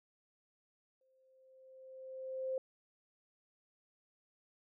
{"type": "tone with exponential growth", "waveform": "sine", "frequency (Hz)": 523.3, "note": "C5", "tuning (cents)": 0, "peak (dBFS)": -33, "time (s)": [1.01, 2.58], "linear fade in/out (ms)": 2, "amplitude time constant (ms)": 340, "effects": []}